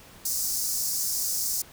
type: high-pass noise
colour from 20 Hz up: pink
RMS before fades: -28 dBFS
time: 0.25-1.62 s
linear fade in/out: 5 ms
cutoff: 5000 Hz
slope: 48 dB/octave
effects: pink hiss -50 dBFS RMS until 1.72 s

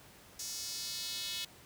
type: tone with high-pass filter sweep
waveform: square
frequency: 198.2 Hz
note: G3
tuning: 19 cents sharp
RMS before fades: -40 dBFS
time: 0.39-1.45 s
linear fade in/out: 5 ms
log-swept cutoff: 5900 to 3400 Hz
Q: 2.5
effects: pink hiss -57 dBFS RMS until 1.65 s + high-pass 60 Hz 12 dB/octave

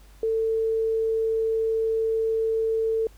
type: tone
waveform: sine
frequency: 446.6 Hz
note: A4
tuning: 26 cents sharp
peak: -21 dBFS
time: 0.23-3.07 s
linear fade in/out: 2 ms
effects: added 50 Hz sine -48 dBFS peak until 3.17 s + pink hiss -57 dBFS RMS until 3.17 s

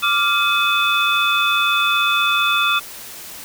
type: tone cluster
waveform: sine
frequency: 1176 / 1391 / 2547 / 3503 Hz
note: D6 / F6 / D#7 / A7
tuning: +2 / -7 / +40 / -8 cents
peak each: -20 dBFS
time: 0.02-2.8 s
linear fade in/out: 20 ms
effects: white hiss -35 dBFS RMS until 3.44 s

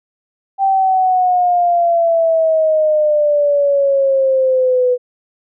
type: exponential sweep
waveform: sine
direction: down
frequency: 784 to 493.9 Hz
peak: -10 dBFS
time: 0.58-4.98 s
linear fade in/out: 50 ms
effects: none

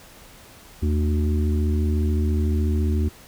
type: harmonic tone with a mistuned harmonic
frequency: 74.1 Hz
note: D2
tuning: 16 cents sharp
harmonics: 1 / 3 / 4 / 5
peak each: -19 / -27 / -32 / -32 dBFS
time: 0.82-3.09 s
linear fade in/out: 10 ms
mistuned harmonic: 1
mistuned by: +120 cents
effects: pink hiss -47 dBFS RMS until 3.27 s

